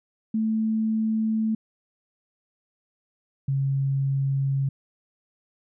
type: tone pair in turn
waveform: sine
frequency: 220 / 136.77 Hz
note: A3 / C#3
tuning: 0 / -23 cents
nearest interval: minor sixth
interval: 823 cents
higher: first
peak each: -21 dBFS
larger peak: neither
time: 0.34-1.55 / 3.48-4.69 s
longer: neither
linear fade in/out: 5 ms
effects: none